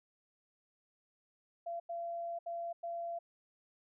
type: tone bursts at uneven times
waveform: sine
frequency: 682 Hz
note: F5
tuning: 41 cents flat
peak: -37 dBFS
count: 4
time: 1.66-1.8 / 1.89-2.39 / 2.46-2.73 / 2.83-3.19 s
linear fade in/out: 10 ms
effects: none